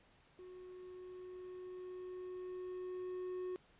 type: tone with level ramp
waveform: triangle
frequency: 366 Hz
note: F#4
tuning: 19 cents flat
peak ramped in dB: -49 to -37 dBFS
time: 0.39-3.56 s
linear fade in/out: 0 ms
effects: pink hiss -68 dBFS RMS until 3.79 s + resampled to 8000 Hz